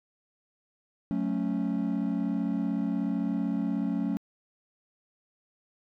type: chord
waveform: triangle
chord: F# minor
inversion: none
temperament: equal with one note detuned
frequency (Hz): 183.93 / 220 / 277.2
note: F#3 / A3 / C#4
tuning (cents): -10 / 0 / 0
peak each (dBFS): -29 / -28 / -28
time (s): 1.11-4.17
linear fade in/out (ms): 0
effects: tanh soft clip ceiling -18 dBFS